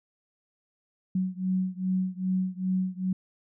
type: beating tone pair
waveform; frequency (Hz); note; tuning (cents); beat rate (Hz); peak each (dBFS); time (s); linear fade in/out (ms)
sine; 185 / 187.5; F#3 / F#3; 0 / +23; 2.5; -28 / -29; 1.15-3.13; 5
effects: none

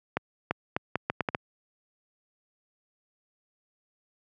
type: accelerating click train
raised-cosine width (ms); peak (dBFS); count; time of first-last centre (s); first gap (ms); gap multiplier
0.5; -11; 8; 0.17-1.348; 340; 0.75
effects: high-pass 100 Hz 12 dB/octave

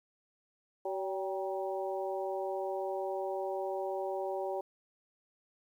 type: harmonic tone with a mistuned harmonic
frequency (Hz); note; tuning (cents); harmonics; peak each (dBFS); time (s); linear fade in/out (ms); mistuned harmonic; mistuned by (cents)
190; F#3; +46; 2 / 3 / 4 / 5; -37 / -37 / -39 / -45; 0.85-4.61; 5; 4; +55
effects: 11-bit

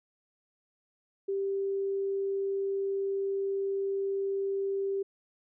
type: tone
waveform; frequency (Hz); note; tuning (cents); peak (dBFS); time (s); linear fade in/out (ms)
sine; 392.6; G4; +3; -28; 1.28-5.03; 10
effects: none

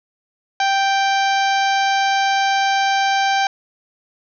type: harmonic tone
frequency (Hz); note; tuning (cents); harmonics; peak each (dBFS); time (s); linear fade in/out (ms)
784; G5; 0; 1 / 2 / 3 / 4 / 5 / 6 / 7 / 8; -16 / -22 / -26 / -28 / -30 / -32 / -33 / -34; 0.6-3.47; 2
effects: none

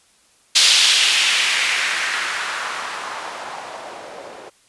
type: noise with low-pass filter sweep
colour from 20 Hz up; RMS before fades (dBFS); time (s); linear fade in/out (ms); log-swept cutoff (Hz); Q
violet; -20; 0.55-4.5; 10; 4000 to 500; 1.7
effects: white hiss -56 dBFS RMS until 4.68 s + resampled to 24000 Hz

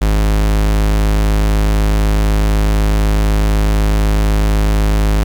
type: tone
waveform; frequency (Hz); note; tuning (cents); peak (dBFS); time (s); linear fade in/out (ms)
45% pulse; 52; G#1; +3; -10; 0.01-5.24; 10
effects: 8-bit

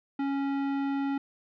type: tone with tanh clipping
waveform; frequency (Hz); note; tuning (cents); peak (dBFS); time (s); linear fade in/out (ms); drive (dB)
sine; 276.9; C#4; -2; -29; 0.19-1.18; 5; 16
effects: none

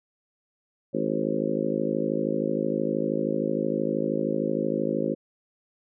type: harmonic tone with a mistuned harmonic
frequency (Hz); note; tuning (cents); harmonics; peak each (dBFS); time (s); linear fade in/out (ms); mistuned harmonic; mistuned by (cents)
53; G#1; +36; 3 / 4 / 5 / 6 / 7 / 8 / 9 / 10; -35 / -31 / -31 / -31 / -31 / -34 / -34 / -31; 0.93-5.15; 20; 10; +19
effects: none

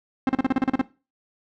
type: tone bursts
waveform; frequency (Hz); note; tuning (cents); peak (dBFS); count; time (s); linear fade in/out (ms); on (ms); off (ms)
45% pulse; 263.9; C4; +15; -17; 10; 0.27-0.814; 2; 22; 36
effects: noise-tail reverb RT60 0.3 s tail -18 dB re dry + low-pass 2000 Hz 12 dB/octave

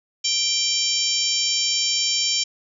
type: harmonic tone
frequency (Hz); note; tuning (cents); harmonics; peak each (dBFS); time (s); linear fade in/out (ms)
784; G5; 0; 3 / 4 / 5 / 6 / 7 / 8 / 9; -32 / -25 / -32 / -28 / -23 / -32 / -27; 0.24-2.44; 10
effects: none

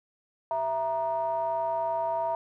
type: ring-modulated tone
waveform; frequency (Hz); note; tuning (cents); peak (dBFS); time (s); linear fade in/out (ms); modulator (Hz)
triangle; 138.59; C#3; 0; -21; 0.51-2.35; 0; 801
effects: none

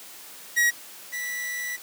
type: tone pair in turn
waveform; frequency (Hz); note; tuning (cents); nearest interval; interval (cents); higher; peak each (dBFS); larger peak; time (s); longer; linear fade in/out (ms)
45% pulse; 1906 / 1961.9; A#6 / B6; +38 / -12; minor second; 50; second; -18 / -29; first; 0.56-0.71 / 1.12-1.77; second; 20
effects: white hiss -44 dBFS RMS until 1.82 s + high-pass 200 Hz 12 dB/octave

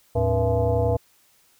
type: tone with frequency modulation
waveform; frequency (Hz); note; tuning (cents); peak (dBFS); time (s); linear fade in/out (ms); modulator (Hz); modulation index
sine; 295.9; D4; +13; -18; 0.15-0.97; 10; 187; 2.2
effects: white hiss -60 dBFS RMS until 1.59 s

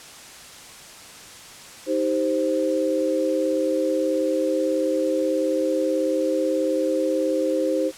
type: chord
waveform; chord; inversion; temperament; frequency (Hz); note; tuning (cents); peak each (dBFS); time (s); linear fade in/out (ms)
sine; C minor; first; just; 314 / 392.4 / 523.3; Eb4 / G4 / C5; +16 / +2 / 0; -24 / -27 / -22; 1.86-7.92; 50
effects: white hiss -42 dBFS RMS until 7.97 s + low-pass 9000 Hz 12 dB/octave

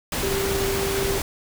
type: tone in noise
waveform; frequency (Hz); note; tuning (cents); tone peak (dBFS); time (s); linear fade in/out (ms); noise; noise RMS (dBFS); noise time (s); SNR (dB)
sine; 392; G4; 0; -24; 0.23-1.18; 2; pink; -26; 0.12-1.22; -1
effects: none

